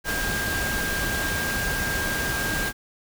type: tone in noise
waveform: sine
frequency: 1603 Hz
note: G6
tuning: 38 cents sharp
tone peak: -27 dBFS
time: 0.04-2.73 s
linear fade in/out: 50 ms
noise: pink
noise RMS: -28 dBFS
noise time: 0.04-2.73 s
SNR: -2 dB
effects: none